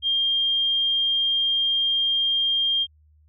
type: tone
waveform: sine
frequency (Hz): 3206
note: G7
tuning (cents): +38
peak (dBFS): -19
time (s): 0.02-2.87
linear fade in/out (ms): 50
effects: added 76 Hz sine -54 dBFS peak until 3.28 s